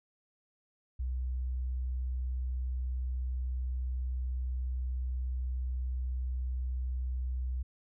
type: tone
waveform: sine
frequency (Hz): 63.1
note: B1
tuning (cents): +38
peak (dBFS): -31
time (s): 0.99-7.63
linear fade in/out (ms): 10
effects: none